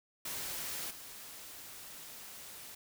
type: noise with level steps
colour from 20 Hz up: white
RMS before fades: -40 / -49 dBFS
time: 0.25-2.75 s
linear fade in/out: 5 ms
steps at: 0.9 s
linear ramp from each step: 10 ms
effects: none